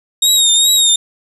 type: tone with vibrato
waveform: 25% pulse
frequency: 3734 Hz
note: A#7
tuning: 2 cents sharp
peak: -4 dBFS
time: 0.22-0.96 s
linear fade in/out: 5 ms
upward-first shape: triangle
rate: 2.5 Hz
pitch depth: 68 cents each way
effects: none